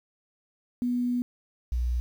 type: tone pair in turn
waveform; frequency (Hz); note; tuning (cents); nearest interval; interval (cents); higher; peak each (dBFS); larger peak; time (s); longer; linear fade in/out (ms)
sine; 245 / 60.58; B3 / B1; -14 / -33; 2 octaves; 2419; first; -24; neither; 0.82-1.22 / 1.72-2; first; 0
effects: 9-bit